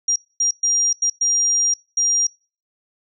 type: tone bursts at uneven times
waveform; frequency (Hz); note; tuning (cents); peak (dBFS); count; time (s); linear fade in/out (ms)
sine; 5700; F8; +34; -15; 6; 0.08-0.16 / 0.4-0.51 / 0.63-0.93 / 1.02-1.1 / 1.21-1.74 / 1.97-2.27; 5
effects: noise-tail reverb RT60 0.4 s tail -26 dB re dry